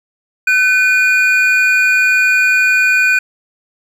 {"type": "tone pair together", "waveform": "triangle", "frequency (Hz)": [1515.3, 2446], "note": ["F#6", "D#7"], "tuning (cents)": [41, -30], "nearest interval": "minor sixth", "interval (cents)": 829, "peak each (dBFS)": -10, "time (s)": [0.47, 3.19], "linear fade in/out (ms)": 5, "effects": []}